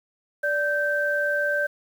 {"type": "tone pair together", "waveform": "sine", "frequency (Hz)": [583.6, 1558], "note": ["D5", "G6"], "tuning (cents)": [-11, -11], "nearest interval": "octave + perfect fourth", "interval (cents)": 1700, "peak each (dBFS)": [-25, -23], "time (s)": [0.43, 1.67], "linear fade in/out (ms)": 10, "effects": ["8-bit"]}